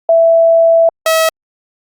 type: tone pair in turn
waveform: sine / sawtooth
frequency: 662 / 644.6 Hz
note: E5 / E5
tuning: +7 / -39 cents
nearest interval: unison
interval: 46 cents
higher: first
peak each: -5 dBFS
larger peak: neither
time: 0.09-0.89 / 1.06-1.29 s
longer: first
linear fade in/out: 2 ms
effects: Opus 48 kbps